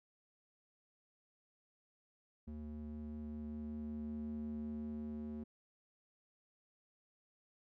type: tone with band-pass filter sweep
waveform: square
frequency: 75.4 Hz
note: D2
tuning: 46 cents sharp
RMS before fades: -44 dBFS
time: 2.47-5.44 s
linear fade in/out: 10 ms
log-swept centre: 170 to 260 Hz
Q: 3.4
effects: none